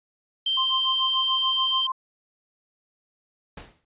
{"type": "tone", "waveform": "sine", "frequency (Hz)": 3136, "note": "G7", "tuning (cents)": 0, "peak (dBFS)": -21, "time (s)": [0.46, 1.87], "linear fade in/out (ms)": 5}
{"type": "tone with tremolo", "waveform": "sine", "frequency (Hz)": 1046.5, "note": "C6", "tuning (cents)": 0, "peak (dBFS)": -23, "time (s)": [0.57, 1.92], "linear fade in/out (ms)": 5, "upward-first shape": "sine", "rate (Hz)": 6.9, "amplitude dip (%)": 95}
{"type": "noise with exponential decay", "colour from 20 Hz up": "pink", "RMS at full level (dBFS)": -36, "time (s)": [3.57, 3.85], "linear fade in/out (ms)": 5, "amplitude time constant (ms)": 59}
{"effects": ["resampled to 8000 Hz"]}